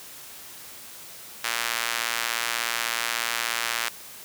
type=tone with high-pass filter; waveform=sawtooth; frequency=116.54 Hz; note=A#2; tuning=in tune; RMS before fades=-28 dBFS; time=1.44-3.89 s; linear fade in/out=5 ms; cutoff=1600 Hz; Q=0.92; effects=white hiss -43 dBFS RMS until 4.24 s + high-pass 60 Hz 12 dB/octave